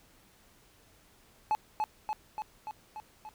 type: tone with echo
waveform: triangle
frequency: 858 Hz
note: A5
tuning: 44 cents flat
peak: -22 dBFS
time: 1.51-1.55 s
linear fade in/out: 0 ms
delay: 290 ms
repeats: 6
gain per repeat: -3 dB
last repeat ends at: 3.29 s
effects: tanh soft clip ceiling -18 dBFS + pink hiss -62 dBFS RMS until 3.34 s